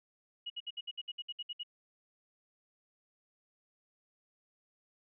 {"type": "tone bursts", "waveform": "sine", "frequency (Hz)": 2900, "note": "F#7", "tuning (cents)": -35, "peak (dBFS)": -37, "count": 12, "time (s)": [0.46, 1.634], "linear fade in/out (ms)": 10, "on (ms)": 41, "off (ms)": 62, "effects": []}